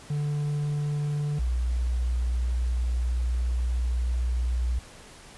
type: tone pair in turn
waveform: triangle / sine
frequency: 146.83 / 60.88 Hz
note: D3 / B1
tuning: 0 / -24 cents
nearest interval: octave + minor third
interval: 1524 cents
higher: first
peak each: -23 / -23 dBFS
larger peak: neither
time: 0.1-1.39 / 1.39-4.79 s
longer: second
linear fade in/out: 5 ms
effects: pink hiss -48 dBFS RMS until 5.37 s + resampled to 24000 Hz